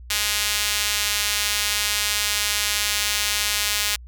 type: tone with high-pass filter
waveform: sawtooth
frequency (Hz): 207.7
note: G#3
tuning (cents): 0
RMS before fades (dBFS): -23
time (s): 0.1-3.96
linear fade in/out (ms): 5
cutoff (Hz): 2800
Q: 0.77
effects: added 60 Hz sine -38 dBFS peak until 4.07 s